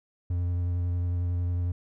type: tone with vibrato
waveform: triangle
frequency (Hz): 88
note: F2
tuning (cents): +14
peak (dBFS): -23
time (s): 0.3-1.72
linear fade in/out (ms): 5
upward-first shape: triangle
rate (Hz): 11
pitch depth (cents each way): 21
effects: none